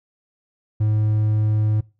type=tone; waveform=triangle; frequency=107.2 Hz; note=A2; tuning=45 cents flat; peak=-14 dBFS; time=0.8-1.81 s; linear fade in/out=10 ms; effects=noise-tail reverb RT60 0.3 s tail -22 dB re dry